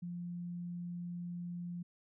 sine tone, 174.61 Hz, F3, in tune, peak -39 dBFS, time 0.02-1.83 s, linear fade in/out 10 ms, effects none

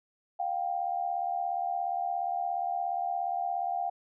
sine tone pair together, 706.9 / 784 Hz, F5 / G5, +21 / 0 cents, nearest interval major second, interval 179 cents, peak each -31 / -32 dBFS, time 0.39-3.9 s, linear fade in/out 10 ms, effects none

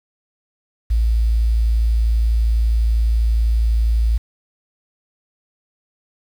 sine tone with quantisation, 56.1 Hz, A1, 34 cents sharp, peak -13 dBFS, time 0.9-4.18 s, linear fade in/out 10 ms, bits 7, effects none

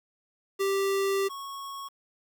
square tone pair in turn, 392 / 1102.7 Hz, G4 / C#6, 0 / -9 cents, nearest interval octave + tritone, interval 1791 cents, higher second, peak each -25 / -37 dBFS, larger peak first, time 0.59-1.29 / 1.29-1.89 s, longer first, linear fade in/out 20 ms, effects 9-bit

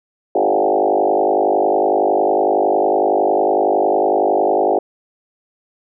sine tone with frequency modulation, 570 Hz, C#5, 48 cents sharp, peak -12 dBFS, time 0.35-4.79 s, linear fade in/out 5 ms, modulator 50.9 Hz, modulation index 4.6, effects none

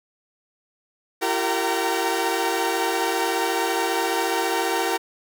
sawtooth tone cluster, 338.6 / 388.8 / 459.4 / 763 / 924 Hz, E4 / G4 / A#4 / G5 / A#5, +46 / -14 / -25 / -47 / -16 cents, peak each -24 dBFS, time 1.21-4.98 s, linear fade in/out 20 ms, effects none

